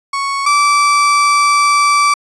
35% pulse tone pair in turn, 1108.7 / 1160.7 Hz, C#6 / D6, 0 / -21 cents, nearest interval minor second, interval 79 cents, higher second, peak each -14 / -7 dBFS, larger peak second, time 0.13-0.46 / 0.46-2.14 s, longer second, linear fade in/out 5 ms, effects resampled to 22050 Hz

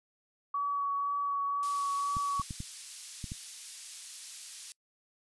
sine tone with vibrato, 1133 Hz, C#6, 37 cents sharp, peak -29 dBFS, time 0.54-2.42 s, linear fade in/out 5 ms, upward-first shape sine, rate 2 Hz, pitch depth 12 cents each way
pink high-pass noise, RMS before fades -45 dBFS, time 1.63-4.72 s, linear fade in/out 0 ms, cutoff 4600 Hz, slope 12 dB/octave
clicks, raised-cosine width 5 ms, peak -26 dBFS, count 6, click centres 2.168 / 2.397 / 2.508 / 2.604 / 3.242 / 3.319 s
effects noise-tail reverb RT60 0.1 s tail -25 dB re dry + resampled to 24000 Hz

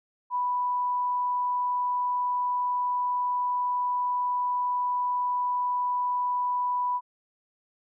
sine tone, 987.8 Hz, B5, in tune, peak -24 dBFS, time 0.3-7.01 s, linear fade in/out 50 ms, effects none

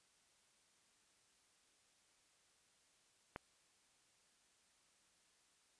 click, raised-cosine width 0.5 ms, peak -29 dBFS, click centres 3.361 s, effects white hiss -74 dBFS RMS until 5.79 s + resampled to 22050 Hz

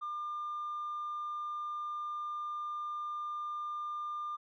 triangle tone with tanh clipping, 1200 Hz, D6, 37 cents sharp, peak -36 dBFS, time 0.01-4.37 s, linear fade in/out 20 ms, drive 5 dB, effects none

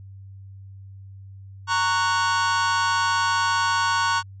45% pulse chord, F# major, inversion first, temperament just, 925 / 1110 / 1480 Hz, A#5 / C#6 / F#6, -14 / +2 / 0 cents, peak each -24 dBFS, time 1.67-4.23 s, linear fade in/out 50 ms, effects added 97 Hz sine -39 dBFS peak until 4.4 s + resampled to 16000 Hz

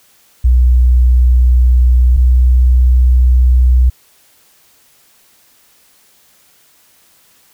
sine tone pair in turn, 61.74 / 62.42 Hz, B1 / B1, 0 / +19 cents, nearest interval unison, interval 19 cents, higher second, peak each -5 dBFS, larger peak neither, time 0.44-2.17 / 2.17-3.9 s, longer neither, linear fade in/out 10 ms, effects white hiss -50 dBFS RMS until 7.53 s

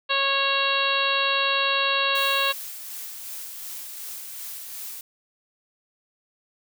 harmonic tone, 550 Hz, C#5, 14 cents flat, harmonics 1 / 2 / 3 / 4 / 5 / 6 / 7 / 8, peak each -30 / -26 / -29 / -36 / -25 / -31 / -27 / -34 dBFS, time 0.09-2.53 s, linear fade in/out 20 ms
blue noise with tremolo, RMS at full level -35 dBFS, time 2.15-5.01 s, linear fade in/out 2 ms, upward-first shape sine, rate 2.7 Hz, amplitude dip 30%
effects none

